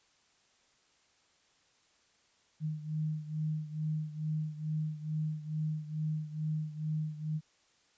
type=beating tone pair; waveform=sine; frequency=154 / 156.3 Hz; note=D#3 / D#3; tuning=-17 / +8 cents; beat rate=2.3 Hz; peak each=-34 / -38 dBFS; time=2.6-7.41 s; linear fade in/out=50 ms; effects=white hiss -69 dBFS RMS until 7.97 s + resampled to 16000 Hz